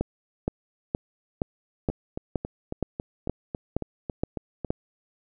two click trains, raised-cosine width 2 ms, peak -11 / -17 dBFS, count 11 / 11, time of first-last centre 0.01-4.705 / 1.9-4.647 s, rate 2.13 / 3.64 Hz, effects none

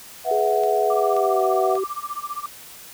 sine chord, B suspended fourth, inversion none, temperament equal, 493.9 / 659.3 / 740 Hz, B4 / E5 / F#5, 0 / 0 / 0 cents, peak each -27 / -22 / -22 dBFS, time 0.24-1.79 s, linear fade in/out 50 ms
sine tone with pitch glide, 420.6 to 383.5 Hz, G#4 to G4, +22 to -38 cents, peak -21 dBFS, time 0.31-1.84 s, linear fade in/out 5 ms, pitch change -160 cents, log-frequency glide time 0.95-1.42 s
clicks, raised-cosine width 0.2 ms, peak -21 dBFS, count 3, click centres 0.636 / 1.166 / 1.754 s
sine tone with tremolo, 1178 Hz, D6, 5 cents sharp, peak -24 dBFS, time 0.9-2.46 s, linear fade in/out 2 ms, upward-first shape sine, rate 15 Hz, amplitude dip 95%
effects white hiss -42 dBFS RMS until 2.93 s

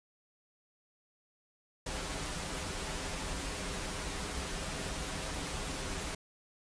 pink noise with comb filter, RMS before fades -38 dBFS, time 1.86-6.15 s, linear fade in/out 5 ms, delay 8.7 ms, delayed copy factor -0.6, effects resampled to 22050 Hz

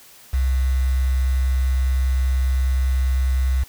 sine tone with quantisation, 65 Hz, C2, 11 cents flat, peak -16 dBFS, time 0.33-3.64 s, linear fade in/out 10 ms, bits 6, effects white hiss -47 dBFS RMS until 3.68 s

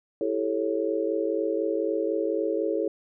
sine chord, A dominant seventh, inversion second, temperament just, 330 / 396 / 440 / 550 Hz, E4 / G4 / A4 / C#5, +2 / +18 / 0 / -14 cents, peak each -29 / -31 / -28 / -30 dBFS, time 0.21-2.88 s, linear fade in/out 2 ms, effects none

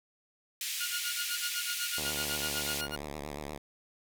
pink band-pass noise, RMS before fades -36 dBFS, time 0.61-2.81 s, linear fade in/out 2 ms, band 2300 to 16000 Hz, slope 24 dB/octave
20% pulse tone with tremolo, 1428 Hz, F6, 38 cents sharp, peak -28 dBFS, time 0.8-2.96 s, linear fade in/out 10 ms, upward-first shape sine, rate 8 Hz, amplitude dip 100%
5% pulse tone with vibrato, 73.42 Hz, D2, in tune, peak -27 dBFS, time 1.97-3.58 s, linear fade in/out 10 ms, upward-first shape sine, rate 8.6 Hz, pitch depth 92 cents each way
effects none

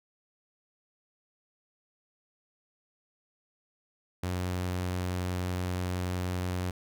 sawtooth tone, 90.6 Hz, F#2, 36 cents flat, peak -26 dBFS, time 4.23-6.71 s, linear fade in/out 5 ms, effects none

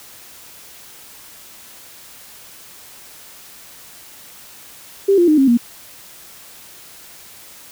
sine tone with pitch steps, 394.7 / 347.6 / 306.1 / 269.6 / 237.4 Hz, G4 / F4 / D#4 / C#4 / A#3, +12 / -8 / -28 / -48 / +32 cents, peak -9 dBFS, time 5.08-5.575 s, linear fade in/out 10 ms, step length 99 ms, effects white hiss -41 dBFS RMS until 7.71 s

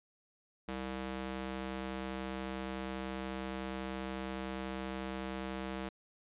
square tone with high-pass filter, 65.3 Hz, C2, 3 cents flat, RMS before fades -40 dBFS, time 0.68-5.89 s, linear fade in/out 5 ms, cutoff 180 Hz, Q 0.66, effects resampled to 8000 Hz

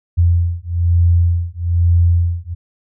sine beating tone pair, 85.5 / 86.6 Hz, F2 / F2, -36 / -14 cents, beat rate 1.1 Hz, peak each -14 dBFS, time 0.17-2.55 s, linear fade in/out 20 ms, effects none

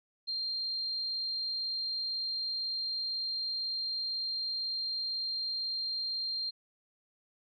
sine tone, 4186 Hz, C8, in tune, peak -32 dBFS, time 0.27-6.51 s, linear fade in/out 20 ms, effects none

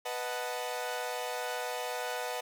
sawtooth chord, B dominant seventh, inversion none, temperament equal, 493.9 / 622.3 / 740 / 880 Hz, B4 / D#5 / F#5 / A5, 0 / 0 / 0 / 0 cents, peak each -34 / -37 / -35 / -38 dBFS, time 0.05-2.41 s, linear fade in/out 10 ms, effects none

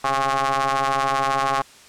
sawtooth ring-modulated tone, 137.2 Hz, C#3, 17 cents flat, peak -12 dBFS, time 0.04-1.62 s, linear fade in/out 5 ms, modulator 954 Hz, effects white hiss -47 dBFS RMS until 1.88 s + low-pass 8000 Hz 12 dB/octave

